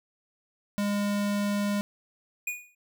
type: tone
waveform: square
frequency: 204 Hz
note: G#3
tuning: 31 cents flat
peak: -26 dBFS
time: 0.78-1.81 s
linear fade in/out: 0 ms
type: tone with exponential decay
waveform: square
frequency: 2457 Hz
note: D#7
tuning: 22 cents flat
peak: -27 dBFS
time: 2.47-2.75 s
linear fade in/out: 5 ms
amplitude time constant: 60 ms
effects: none